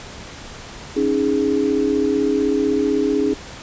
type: chord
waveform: sine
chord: C# suspended second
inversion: none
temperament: equal with one note detuned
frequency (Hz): 275.3 / 311.1 / 415.3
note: C#4 / D#4 / G#4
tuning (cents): -12 / 0 / 0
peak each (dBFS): -20 / -21 / -19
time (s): 0.96-3.34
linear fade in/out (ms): 10
effects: pink hiss -36 dBFS RMS until 3.62 s + resampled to 16000 Hz